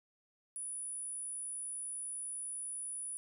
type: tone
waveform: sine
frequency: 9830 Hz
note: D#9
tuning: 22 cents flat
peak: -39 dBFS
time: 0.56-3.17 s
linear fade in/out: 0 ms
effects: none